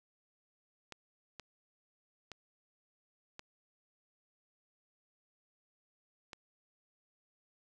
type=clicks; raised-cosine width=0.2 ms; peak=-28 dBFS; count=5; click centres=0.923 / 1.397 / 2.317 / 3.394 / 6.332 s; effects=none